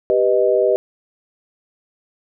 sine chord, G augmented, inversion none, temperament equal, 392 / 493.9 / 622.3 Hz, G4 / B4 / D#5, 0 / 0 / 0 cents, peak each -17 dBFS, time 0.1-0.76 s, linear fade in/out 0 ms, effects none

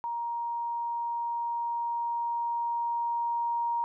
sine tone with level ramp, 940 Hz, A#5, 14 cents sharp, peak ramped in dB -30 to -26 dBFS, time 0.04-3.84 s, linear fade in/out 0 ms, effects none

